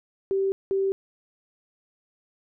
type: tone pair in turn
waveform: sine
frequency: 388.4 / 388.4 Hz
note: G4 / G4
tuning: -16 / -16 cents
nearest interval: unison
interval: 0 cents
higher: neither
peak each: -21 dBFS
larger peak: neither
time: 0.31-0.52 / 0.71-0.92 s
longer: neither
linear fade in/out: 0 ms
effects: none